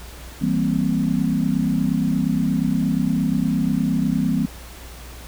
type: chord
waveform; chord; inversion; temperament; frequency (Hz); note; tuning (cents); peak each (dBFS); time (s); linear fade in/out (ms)
sine; C dominant seventh; first; equal; 164.81 / 196 / 233.1 / 261.6; E3 / G3 / Bb3 / C4; 0 / 0 / 0 / 0; -23; 0.41-4.46; 10
effects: added 60 Hz sine -38 dBFS peak until 5.27 s + pink hiss -41 dBFS RMS until 5.27 s